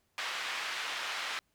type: band-pass noise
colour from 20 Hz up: pink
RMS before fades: -37 dBFS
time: 0.18-1.39 s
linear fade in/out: 0 ms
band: 1300 to 3700 Hz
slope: 12 dB/octave
effects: pink hiss -75 dBFS RMS until 1.54 s